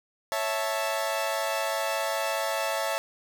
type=chord; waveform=sawtooth; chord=A major; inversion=first; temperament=equal; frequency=554.4 / 659.3 / 880 Hz; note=C#5 / E5 / A5; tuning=0 / 0 / 0 cents; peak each=-28 / -26 / -28 dBFS; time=0.32-2.98 s; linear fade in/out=0 ms; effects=none